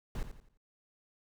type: noise with echo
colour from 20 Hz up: brown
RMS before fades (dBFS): -35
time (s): 0.15-0.23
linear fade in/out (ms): 2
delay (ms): 86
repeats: 4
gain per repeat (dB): -9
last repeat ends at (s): 0.574
effects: none